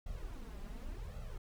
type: noise with flanger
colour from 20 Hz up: brown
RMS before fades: -44 dBFS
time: 0.06-1.38 s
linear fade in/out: 5 ms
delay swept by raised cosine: 1.5 to 5 ms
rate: 0.89 Hz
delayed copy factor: +0.95
effects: none